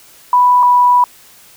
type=tone pair in turn; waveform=sine; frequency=987.8 / 982.9 Hz; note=B5 / B5; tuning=0 / -9 cents; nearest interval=unison; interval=9 cents; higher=first; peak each=-6 dBFS; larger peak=neither; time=0.33-0.63 / 0.63-1.04 s; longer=second; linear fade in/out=2 ms; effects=white hiss -43 dBFS RMS until 1.56 s